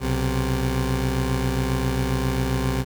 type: tone pair together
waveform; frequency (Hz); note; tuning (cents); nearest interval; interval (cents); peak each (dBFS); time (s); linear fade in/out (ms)
20% pulse; 61.74 / 130.92; B1 / C3; 0 / +1; octave + minor second; 1301; -19; 0-2.85; 50
effects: 8-bit